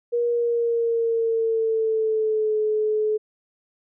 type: tone with pitch glide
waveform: sine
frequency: 475.9 to 428.9 Hz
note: A#4 to A4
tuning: +36 to -44 cents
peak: -19 dBFS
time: 0.12-3.18 s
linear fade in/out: 20 ms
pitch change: -180 cents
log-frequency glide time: 0.28-2.57 s
effects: none